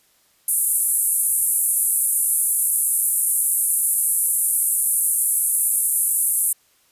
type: band-pass noise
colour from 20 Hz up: white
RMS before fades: -20 dBFS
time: 0.48-6.53 s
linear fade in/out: 5 ms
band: 9000 to 12000 Hz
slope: 48 dB/octave
effects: white hiss -60 dBFS RMS until 6.91 s + resampled to 32000 Hz